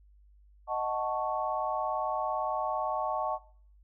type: chord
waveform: sine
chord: D# half-diminished seventh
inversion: none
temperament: equal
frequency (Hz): 622.3 / 740 / 880 / 1108.7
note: D#5 / F#5 / A5 / C#6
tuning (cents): 0 / 0 / 0 / 0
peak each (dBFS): -34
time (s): 0.67-3.39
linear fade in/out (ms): 50
effects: noise-tail reverb RT60 0.5 s tail -20 dB re dry + added 50 Hz sine -56 dBFS peak until 3.83 s